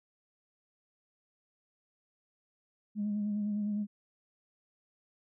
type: tone with vibrato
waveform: sine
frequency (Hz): 207.7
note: G#3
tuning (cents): 0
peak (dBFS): -29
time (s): 2.95-3.87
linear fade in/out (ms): 50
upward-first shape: sine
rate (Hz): 9.8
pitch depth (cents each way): 31
effects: tanh soft clip ceiling -26 dBFS